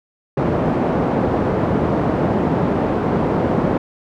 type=band-pass noise; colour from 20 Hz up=pink; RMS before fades=-18 dBFS; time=0.37-3.78 s; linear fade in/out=5 ms; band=130 to 740 Hz; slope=12 dB/octave; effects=none